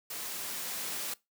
white noise with level ramp, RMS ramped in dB -39 to -36 dBFS, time 0.1-1.14 s, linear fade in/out 5 ms, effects noise-tail reverb RT60 0.2 s tail -21 dB re dry + high-pass 150 Hz 12 dB/octave

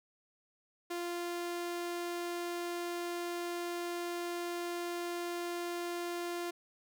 sawtooth tone, 347.5 Hz, F4, 9 cents flat, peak -32 dBFS, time 0.9-6.51 s, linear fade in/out 10 ms, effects none

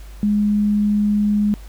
sine tone, 207.7 Hz, G#3, in tune, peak -14 dBFS, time 0.23-1.54 s, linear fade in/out 0 ms, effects added 50 Hz sine -34 dBFS peak until 1.68 s + pink hiss -48 dBFS RMS until 1.68 s

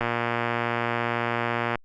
click train, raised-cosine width 0.5 ms, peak -10 dBFS, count 207, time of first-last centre 0.01-1.756 s, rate 118 Hz, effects Opus 48 kbps

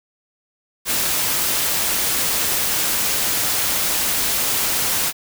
white noise, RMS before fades -20 dBFS, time 0.85-5.13 s, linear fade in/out 50 ms, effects none

